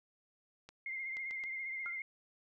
clicks, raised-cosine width 0.2 ms, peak -34 dBFS, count 4, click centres 0.69 / 1.169 / 1.31 / 1.438 s
sine tone with vibrato, 2112 Hz, C7, 16 cents sharp, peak -38 dBFS, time 0.86-2.02 s, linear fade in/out 2 ms, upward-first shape triangle, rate 15 Hz, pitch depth 48 cents each way
sine tone with exponential decay, 1396.9 Hz, F6, in tune, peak -38 dBFS, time 1.86-1.99 s, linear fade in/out 0 ms, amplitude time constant 27 ms
effects none

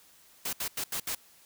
white noise bursts at uneven times, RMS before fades -33 dBFS, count 5, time 0.45-0.53 / 0.6-0.68 / 0.77-0.84 / 0.92-1 / 1.07-1.15 s, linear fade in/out 5 ms, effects white hiss -59 dBFS RMS until 1.45 s

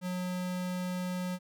square tone, 181.4 Hz, F#3, 34 cents flat, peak -33 dBFS, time 0.01-1.39 s, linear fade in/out 50 ms, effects none

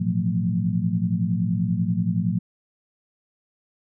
sine tone cluster, 110.5 / 122 / 168.3 / 178.8 / 223.8 Hz, A2 / B2 / E3 / F3 / A3, +8 / -21 / +36 / +41 / +30 cents, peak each -27 / -31 / -27 / -23 / -30 dBFS, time 0-2.39 s, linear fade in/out 10 ms, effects none

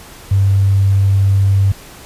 triangle tone with tanh clipping, 98 Hz, G2, in tune, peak -8 dBFS, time 0.31-1.72 s, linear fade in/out 5 ms, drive 2 dB, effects pink hiss -37 dBFS RMS until 2.05 s + resampled to 32000 Hz

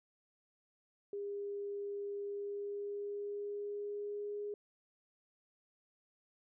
sine tone with pitch glide, 404.5 to 412.8 Hz, G#4 to G#4, -46 to -10 cents, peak -38 dBFS, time 1.13-4.54 s, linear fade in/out 2 ms, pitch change +36 cents, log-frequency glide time 2.23-4.42 s, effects none

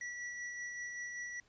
square tone with tremolo, 1945 Hz, B6, 27 cents flat, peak -40 dBFS, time 0.01-1.4 s, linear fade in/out 2 ms, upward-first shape sine, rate 5.2 Hz, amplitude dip 30%, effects pink hiss -70 dBFS RMS until 1.48 s + resampled to 16000 Hz

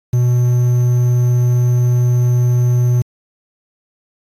triangle tone with quantisation, 122.6 Hz, B2, 12 cents flat, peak -8 dBFS, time 0.13-3.02 s, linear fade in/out 5 ms, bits 6, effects AAC 64 kbps

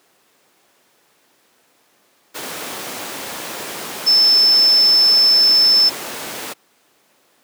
sine tone in noise, 5274 Hz, E8, in tune, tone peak -9 dBFS, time 4.06-5.9 s, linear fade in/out 20 ms, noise pink, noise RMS -27 dBFS, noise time 2.34-6.54 s, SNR +15 dB, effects pink hiss -57 dBFS RMS until 7.43 s + high-pass 300 Hz 12 dB/octave

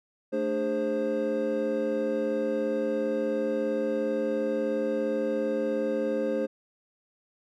triangle tone cluster, 220.6 / 297.7 / 410.1 / 528 Hz, A3 / D4 / G#4 / C5, +5 / +24 / -22 / +16 cents, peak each -31 / -31 / -31 / -26 dBFS, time 0.32-6.47 s, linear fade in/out 20 ms, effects none

